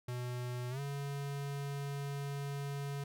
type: tone with pitch glide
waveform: square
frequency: 123.47 to 141.01 Hz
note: B2 to C#3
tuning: 0 to +30 cents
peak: -38 dBFS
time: 0.08-3.04 s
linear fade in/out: 5 ms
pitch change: +230 cents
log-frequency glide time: 0.7-0.8 s
effects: none